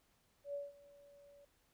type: tone with ADSR envelope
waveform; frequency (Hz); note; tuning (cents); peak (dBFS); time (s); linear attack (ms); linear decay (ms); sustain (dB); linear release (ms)
sine; 570; C#5; +48; -38; 0.44-1.45; 100; 180; -21; 5
effects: pink hiss -75 dBFS RMS until 1.73 s